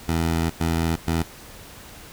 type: tone bursts at uneven times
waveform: 15% pulse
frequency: 82.41 Hz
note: E2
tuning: in tune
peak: -14 dBFS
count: 3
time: 0.08-0.5 / 0.6-0.96 / 1.07-1.23 s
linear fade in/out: 10 ms
effects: pink hiss -43 dBFS RMS until 2.12 s